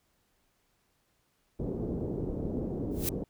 white low-pass noise, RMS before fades -34 dBFS, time 1.59-3.24 s, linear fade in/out 5 ms, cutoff 420 Hz, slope 24 dB/octave
blue noise with exponential growth, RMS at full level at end -28 dBFS, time 2.91-3.09 s, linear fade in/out 2 ms, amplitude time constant 39 ms
effects pink hiss -73 dBFS RMS until 3.29 s

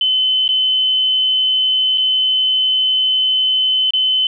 sine tone with dropouts, 3044 Hz, F#7, 48 cents sharp, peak -12 dBFS, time 0.01-4.27 s, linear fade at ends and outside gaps 2 ms, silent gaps 0.479-0.489 / 1.976-1.98 / 3.907-3.935 s, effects none

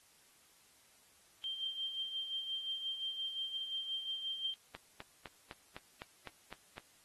sine tone with tremolo, 3159 Hz, G7, 13 cents sharp, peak -35 dBFS, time 1.44-4.54 s, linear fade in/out 0 ms, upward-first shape sine, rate 5.7 Hz, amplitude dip 55%
click train, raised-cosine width 0.3 ms, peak -29 dBFS, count 9, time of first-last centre 4.75-6.78 s, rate 3.94 Hz
effects white hiss -66 dBFS RMS until 7.04 s + AAC 32 kbps

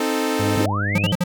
sawtooth chord, A diminished, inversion first, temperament equal, 261.6 / 311.1 / 440 Hz, C4 / Eb4 / A4, 0 / 0 / 0 cents, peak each -20 dBFS, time 0-0.66 s, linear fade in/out 5 ms
harmonic tone, 101.5 Hz, G#2, 39 cents flat, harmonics 1 / 2 / 3 / 4 / 5 / 6 / 7, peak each -22 / -29 / -32 / -39 / -37 / -37 / -44 dBFS, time 0.39-1.13 s, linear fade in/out 10 ms
sine linear sweep, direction up, 58 to 3128 Hz, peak -23 dBFS, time 0.56-1.12 s, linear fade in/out 5 ms
square tone bursts, 177.8 Hz, F3, 31 cents sharp, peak -17 dBFS, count 4, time 0.95-1.239 s, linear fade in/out 5 ms, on 34 ms, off 51 ms
effects none

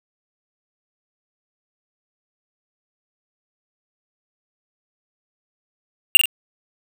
square tone with echo, 2794 Hz, F7, in tune, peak -5 dBFS, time 6.15-6.17 s, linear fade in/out 0 ms, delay 43 ms, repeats 2, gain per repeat -7 dB, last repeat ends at 6.256 s, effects none

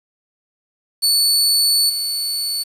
sawtooth tone with level steps, 4462 Hz, C#8, 11 cents sharp, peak -10 / -17 dBFS, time 1.02-2.64 s, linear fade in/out 20 ms, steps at 1.89 s, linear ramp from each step 10 ms, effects resampled to 32000 Hz + 7-bit

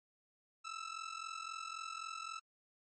sawtooth ring-modulated tone, 1318.5 Hz, E6, in tune, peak -36 dBFS, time 0.64-2.4 s, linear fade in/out 20 ms, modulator 21.9 Hz, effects MP3 32 kbps

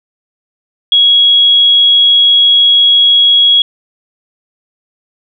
sine tone, 3322 Hz, G#7, in tune, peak -4 dBFS, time 0.92-3.62 s, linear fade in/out 2 ms, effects none

